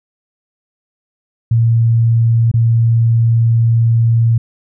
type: tone with dropouts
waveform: sine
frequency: 115.3 Hz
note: A#2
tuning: 19 cents flat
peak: -8 dBFS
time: 1.51-4.38 s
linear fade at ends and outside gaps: 5 ms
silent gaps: 2.515-2.539 s
effects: none